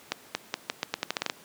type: accelerating click train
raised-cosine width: 0.2 ms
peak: -9 dBFS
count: 12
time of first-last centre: 0.12-1.299 s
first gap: 230 ms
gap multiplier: 0.83
effects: pink hiss -52 dBFS RMS until 1.44 s + high-pass 200 Hz 12 dB/octave